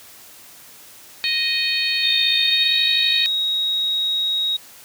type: harmonic tone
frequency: 622.3 Hz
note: D#5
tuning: in tune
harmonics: 3 / 4 / 5 / 6 / 7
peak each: -28 / -23 / -29 / -24 / -23 dBFS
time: 1.24-3.26 s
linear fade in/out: 0 ms
type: tone with pitch glide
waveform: sine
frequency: 3678 to 3786 Hz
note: A#7 to A#7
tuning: -24 to +26 cents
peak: -18 dBFS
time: 2.03-4.57 s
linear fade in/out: 10 ms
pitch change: +50 cents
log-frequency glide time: 2.4-2.74 s
effects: white hiss -44 dBFS RMS until 4.84 s + high-pass 60 Hz 12 dB/octave